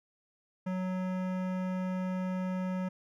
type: tone with hard clipping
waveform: sine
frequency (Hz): 185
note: F#3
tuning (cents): 0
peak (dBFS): -33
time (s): 0.66-2.89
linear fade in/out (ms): 10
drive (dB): 17
effects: none